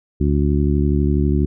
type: harmonic tone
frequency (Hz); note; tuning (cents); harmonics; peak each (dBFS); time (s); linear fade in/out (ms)
72.2; D2; -29; 1 / 2 / 3 / 4 / 5; -17 / -20 / -22 / -23 / -24; 0.2-1.46; 10
effects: none